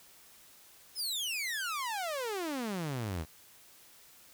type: exponential sweep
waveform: sawtooth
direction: down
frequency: 5340 to 73.7 Hz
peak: -30 dBFS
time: 0.95-3.26 s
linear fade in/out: 50 ms
effects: white hiss -58 dBFS RMS until 4.33 s